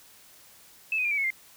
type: tone with pitch steps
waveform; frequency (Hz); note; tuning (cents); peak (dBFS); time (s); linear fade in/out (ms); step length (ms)
sine; 2616 / 2504 / 2396 / 2293 / 2195 / 2100; E7 / D#7 / D7 / D7 / C#7 / C7; -14 / +10 / +34 / -42 / -18 / +6; -24; 0.92-1.304; 2; 64
effects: white hiss -54 dBFS RMS until 1.56 s